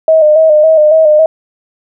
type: tone with vibrato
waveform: sine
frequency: 622.3 Hz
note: D#5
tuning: in tune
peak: -3 dBFS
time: 0.08-1.26 s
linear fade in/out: 2 ms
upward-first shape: square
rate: 3.6 Hz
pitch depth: 44 cents each way
effects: none